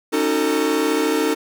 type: chord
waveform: 45% pulse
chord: D# half-diminished seventh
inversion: third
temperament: equal with one note detuned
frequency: 277.2 / 311.1 / 370 / 448.7 Hz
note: C#4 / D#4 / F#4 / A4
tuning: 0 / 0 / 0 / +34 cents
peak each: -25 / -21 / -27 / -21 dBFS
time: 0.12-1.35 s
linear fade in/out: 20 ms
effects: none